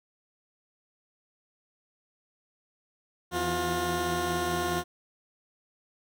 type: tone cluster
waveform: 15% pulse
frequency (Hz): 82.3 / 169.4 / 355.8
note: E2 / E3 / F4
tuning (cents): -2 / +48 / +32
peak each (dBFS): -29 / -30 / -22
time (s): 3.31-4.84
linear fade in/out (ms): 50
effects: none